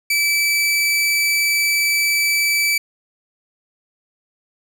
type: tone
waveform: sawtooth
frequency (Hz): 2311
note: D7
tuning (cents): -28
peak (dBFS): -12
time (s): 0.1-2.78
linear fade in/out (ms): 5
effects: none